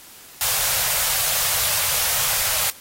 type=band-stop noise; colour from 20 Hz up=white; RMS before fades=-21 dBFS; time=0.41-2.7 s; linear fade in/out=0 ms; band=160 to 490 Hz; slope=48 dB/octave; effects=white hiss -44 dBFS RMS until 2.8 s + AAC 48 kbps